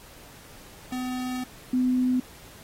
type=tone pair in turn; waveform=square / sine; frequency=252.9 / 252.9 Hz; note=B3 / B3; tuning=+41 / +41 cents; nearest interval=unison; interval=0 cents; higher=neither; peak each=-29 / -20 dBFS; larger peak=second; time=0.92-1.44 / 1.73-2.2 s; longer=first; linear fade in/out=5 ms; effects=pink hiss -49 dBFS RMS until 2.63 s + AAC 48 kbps